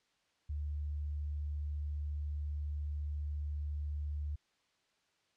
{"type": "tone", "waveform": "sine", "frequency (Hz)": 73.8, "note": "D2", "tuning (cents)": 9, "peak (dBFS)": -35, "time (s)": [0.49, 4.36], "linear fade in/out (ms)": 10, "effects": ["white hiss -75 dBFS RMS until 5.36 s", "low-pass 5000 Hz 12 dB/octave"]}